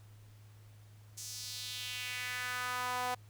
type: tone with high-pass filter sweep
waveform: sawtooth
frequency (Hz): 249.2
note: B3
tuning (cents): +16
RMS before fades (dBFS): -39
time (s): 1.17-3.15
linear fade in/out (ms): 10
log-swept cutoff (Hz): 6500 to 760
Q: 2.3
effects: added 105 Hz sine -54 dBFS peak until 3.29 s + pink hiss -66 dBFS RMS until 3.29 s